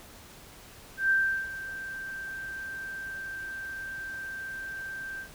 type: tone with ADSR envelope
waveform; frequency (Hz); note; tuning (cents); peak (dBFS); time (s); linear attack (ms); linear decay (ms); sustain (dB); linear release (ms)
sine; 1568; G6; 0; -20; 0.97-5.29; 130; 370; -15; 94
effects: pink hiss -50 dBFS RMS until 5.34 s